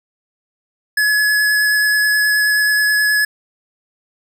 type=tone with vibrato; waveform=square; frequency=1698 Hz; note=G#6; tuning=38 cents sharp; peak=-13 dBFS; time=0.97-3.25 s; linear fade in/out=5 ms; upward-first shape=sine; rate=9.4 Hz; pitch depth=10 cents each way; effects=9-bit